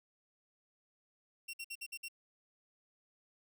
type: tone bursts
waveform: sawtooth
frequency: 2733 Hz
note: F7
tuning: 38 cents flat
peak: -38 dBFS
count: 6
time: 1.48-2.085 s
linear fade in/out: 10 ms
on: 55 ms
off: 55 ms
effects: none